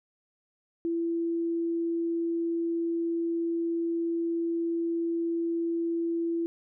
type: tone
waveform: sine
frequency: 335.4 Hz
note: E4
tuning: 30 cents sharp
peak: -26 dBFS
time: 0.85-6.46 s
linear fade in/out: 0 ms
effects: none